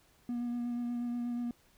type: tone with vibrato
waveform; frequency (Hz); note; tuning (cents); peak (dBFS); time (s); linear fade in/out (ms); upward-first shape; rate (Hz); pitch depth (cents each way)
triangle; 240.3; B3; -47; -30; 0.29-1.51; 2; sine; 8.3; 16
effects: tanh soft clip ceiling -26 dBFS + pink hiss -66 dBFS RMS until 1.77 s